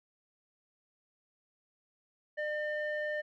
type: tone with low-pass filter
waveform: square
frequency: 602 Hz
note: D5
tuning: 43 cents sharp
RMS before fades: -35 dBFS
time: 2.37-3.22 s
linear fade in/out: 20 ms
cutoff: 1800 Hz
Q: 2.7
effects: none